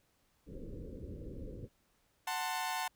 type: low-pass noise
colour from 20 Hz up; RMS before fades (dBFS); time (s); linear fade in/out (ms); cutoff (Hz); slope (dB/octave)
pink; -45; 0.46-1.69; 50; 540; 96
type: chord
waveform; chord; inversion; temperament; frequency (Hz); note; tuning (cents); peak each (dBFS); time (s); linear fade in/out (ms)
sawtooth; F# diminished; none; equal with one note detuned; 740 / 889.7 / 1046.5; F#5 / A5 / C6; 0 / +19 / 0; -35 / -34 / -38; 2.27-2.88; 5
effects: pink hiss -74 dBFS RMS until 2.95 s